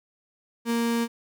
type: tone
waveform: 35% pulse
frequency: 233.1 Hz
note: A#3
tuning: in tune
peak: -21 dBFS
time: 0.65-1.08 s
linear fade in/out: 50 ms
effects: none